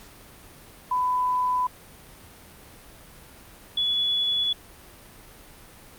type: tone pair in turn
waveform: sine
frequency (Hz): 1000 / 3410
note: B5 / G#7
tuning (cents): +21 / +45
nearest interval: octave + major sixth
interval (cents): 2124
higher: second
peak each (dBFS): -21 / -21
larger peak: neither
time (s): 0.91-1.67 / 3.77-4.53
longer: neither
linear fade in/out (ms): 5
effects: pink hiss -48 dBFS RMS until 5.98 s + Opus 48 kbps